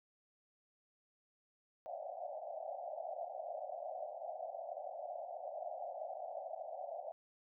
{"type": "band-pass noise", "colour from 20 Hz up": "white", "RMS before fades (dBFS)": -45, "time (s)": [1.86, 7.12], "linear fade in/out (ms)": 0, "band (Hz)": [570, 760], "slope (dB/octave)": 96, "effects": []}